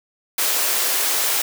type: high-pass noise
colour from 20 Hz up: white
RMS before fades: -20 dBFS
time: 0.38-1.42 s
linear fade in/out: 5 ms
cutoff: 340 Hz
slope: 24 dB/octave
effects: none